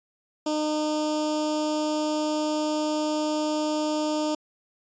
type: tone with notch filter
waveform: 15% pulse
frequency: 305 Hz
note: D#4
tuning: 34 cents flat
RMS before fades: -26 dBFS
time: 0.46-4.35 s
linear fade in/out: 5 ms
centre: 1800 Hz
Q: 0.5
effects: resampled to 16000 Hz